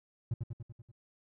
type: tone with echo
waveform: triangle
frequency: 116.2 Hz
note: A#2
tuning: 5 cents flat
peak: -26 dBFS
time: 0.31-0.34 s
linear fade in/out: 5 ms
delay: 96 ms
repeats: 6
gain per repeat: -4 dB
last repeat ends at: 0.916 s
effects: tanh soft clip ceiling -24 dBFS